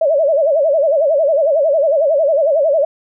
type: tone with vibrato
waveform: sine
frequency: 601 Hz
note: D5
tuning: 40 cents sharp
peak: -10 dBFS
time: 0.01-2.85 s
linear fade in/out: 5 ms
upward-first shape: sine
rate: 11 Hz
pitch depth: 170 cents each way
effects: none